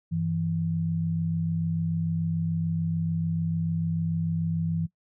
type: tone pair together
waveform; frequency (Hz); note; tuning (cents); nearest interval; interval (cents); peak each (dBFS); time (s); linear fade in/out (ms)
sine; 98 / 164.82; G2 / E3; 0 / 0; major sixth; 900; -32 / -25; 0.11-4.87; 20
effects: noise-tail reverb RT60 0.1 s tail -20 dB re dry